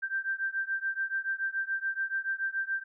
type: beating tone pair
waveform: sine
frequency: 1568 / 1575 Hz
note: G6 / G6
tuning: 0 / +8 cents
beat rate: 7 Hz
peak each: -32 / -33 dBFS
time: 0.02-2.84 s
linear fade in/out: 20 ms
effects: none